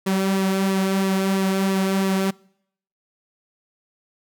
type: tone with flanger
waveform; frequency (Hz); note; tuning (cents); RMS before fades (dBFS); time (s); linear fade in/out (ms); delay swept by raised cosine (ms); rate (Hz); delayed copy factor
sawtooth; 192.4; G3; -32; -21; 0.06-2.31; 10; 1.3 to 4.2; 3; -0.5
effects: noise-tail reverb RT60 0.7 s tail -25 dB re dry